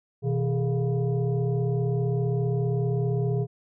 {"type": "tone with frequency modulation", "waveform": "sine", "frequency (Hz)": 125.4, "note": "B2", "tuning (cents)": 27, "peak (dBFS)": -22, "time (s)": [0.22, 3.47], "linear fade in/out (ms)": 50, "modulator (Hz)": 286, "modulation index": 1, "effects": []}